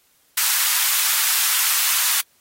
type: high-pass noise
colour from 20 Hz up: white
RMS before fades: -19 dBFS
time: 0.37-2.21 s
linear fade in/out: 5 ms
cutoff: 1000 Hz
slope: 24 dB/octave
effects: white hiss -60 dBFS RMS until 2.4 s + AAC 48 kbps